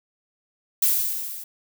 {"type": "noise with level ramp", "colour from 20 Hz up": "violet", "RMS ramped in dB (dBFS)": [-18, -37], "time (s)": [0.82, 1.44], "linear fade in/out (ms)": 5, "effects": []}